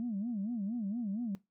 sine tone with vibrato, 217.4 Hz, A3, 21 cents flat, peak -32 dBFS, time 0-1.35 s, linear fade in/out 0 ms, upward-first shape sine, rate 4.3 Hz, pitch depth 210 cents each way, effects noise-tail reverb RT60 0.2 s tail -20 dB re dry + tanh soft clip ceiling -29 dBFS

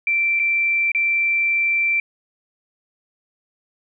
sine tone with dropouts, 2346 Hz, D7, 2 cents flat, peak -16 dBFS, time 0.07-2 s, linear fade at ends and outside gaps 2 ms, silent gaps 0.393-0.397 / 0.918-0.948 s, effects none

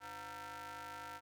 sawtooth ring-modulated tone, 212 Hz, G#3, 36 cents sharp, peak -39 dBFS, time 0-1.21 s, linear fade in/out 50 ms, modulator 1140 Hz, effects none

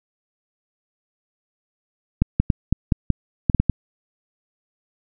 clicks, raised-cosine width 5 ms, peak -3 dBFS, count 10, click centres 2.22 / 2.4 / 2.502 / 2.726 / 2.922 / 3.103 / 3.498 / 3.547 / 3.6 / 3.697 s, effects none

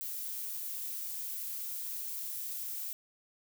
violet noise, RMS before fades -39 dBFS, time 0.01-2.93 s, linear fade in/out 0 ms, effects none

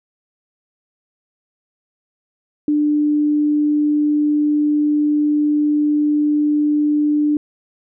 sine tone, 297.4 Hz, D4, 22 cents sharp, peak -13 dBFS, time 2.68-7.37 s, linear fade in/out 2 ms, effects none

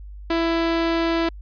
sawtooth tone, 332.3 Hz, E4, 14 cents sharp, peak -15 dBFS, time 0.3-1.29 s, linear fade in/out 5 ms, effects added 50 Hz sine -35 dBFS peak until 1.41 s + resampled to 11025 Hz

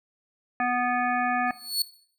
harmonic tone, 246.4 Hz, B3, 4 cents flat, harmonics 1 / 3 / 5 / 7 / 9 / 10, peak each -31 / -25 / -31 / -28 / -38 / -36 dBFS, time 0.6-1.51 s, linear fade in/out 2 ms
sawtooth tone with exponential growth, 4409 Hz, C#8, 10 cents flat, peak -19 dBFS, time 1.47-1.82 s, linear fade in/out 2 ms, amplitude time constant 75 ms
effects noise-tail reverb RT60 0.6 s tail -17 dB re dry

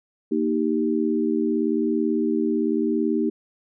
sine chord, Eb major, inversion second, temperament equal, 233.1 / 311.1 / 392 Hz, Bb3 / Eb4 / G4, 0 / 0 / 0 cents, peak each -24 / -23 / -25 dBFS, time 0.31-3.3 s, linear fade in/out 10 ms, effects none

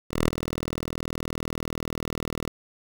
5% pulse tone with ADSR envelope, 40.06 Hz, E1, 49 cents flat, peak -7 dBFS, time 0.08-2.49 s, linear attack 200 ms, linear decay 6 ms, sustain -12 dB, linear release 8 ms, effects 7-bit

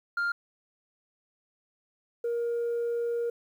sine tone pair in turn, 1400 / 470.9 Hz, F6 / A#4, +4 / +18 cents, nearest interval octave + perfect fifth, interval 1886 cents, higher first, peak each -23 / -25 dBFS, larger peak first, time 0.17-0.32 / 2.24-3.3 s, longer second, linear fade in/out 5 ms, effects tanh soft clip ceiling -25 dBFS + 10-bit

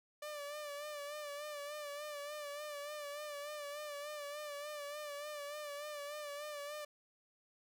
sawtooth tone with vibrato, 587.3 Hz, D5, in tune, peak -39 dBFS, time 0.22-6.85 s, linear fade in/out 5 ms, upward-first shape sine, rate 3.4 Hz, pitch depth 49 cents each way, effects none

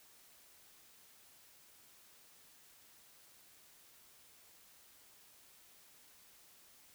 silence, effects white hiss -63 dBFS RMS until 6.94 s

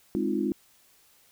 sine chord, F minor seventh, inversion first, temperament equal, 207.7 / 261.6 / 311.1 / 349.2 Hz, Ab3 / C4 / Eb4 / F4, 0 / 0 / 0 / 0 cents, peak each -30 / -31 / -30 / -30 dBFS, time 0.15-0.52 s, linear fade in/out 0 ms, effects white hiss -61 dBFS RMS until 1.31 s

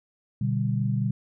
sine chord, G major, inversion first, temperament just, 122.5 / 147 / 196 Hz, B2 / D3 / G3, -14 / +2 / 0 cents, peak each -25 / -29 / -28 dBFS, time 0.41-1.11 s, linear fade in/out 5 ms, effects none

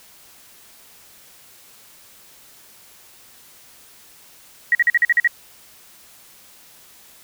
sine tone bursts, 1905 Hz, A#6, 37 cents sharp, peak -11 dBFS, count 8, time 4.72-5.275 s, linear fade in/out 2 ms, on 30 ms, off 45 ms, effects white hiss -48 dBFS RMS until 7.23 s

